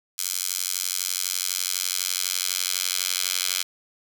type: tone with high-pass filter sweep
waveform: 10% pulse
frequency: 92 Hz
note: F#2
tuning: 9 cents flat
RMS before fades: -27 dBFS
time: 0.18-3.63 s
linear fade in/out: 10 ms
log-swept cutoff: 6100 to 3800 Hz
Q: 0.91
effects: none